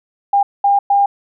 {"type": "tone bursts at uneven times", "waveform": "sine", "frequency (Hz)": 803, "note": "G5", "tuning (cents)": 41, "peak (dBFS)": -9, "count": 3, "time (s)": [[0.33, 0.43], [0.64, 0.79], [0.9, 1.06]], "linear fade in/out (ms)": 5, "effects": []}